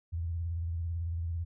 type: tone with vibrato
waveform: sine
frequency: 84 Hz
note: E2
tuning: 33 cents sharp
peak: -31 dBFS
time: 0.12-1.45 s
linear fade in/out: 20 ms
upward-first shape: sine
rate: 18 Hz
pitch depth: 81 cents each way
effects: none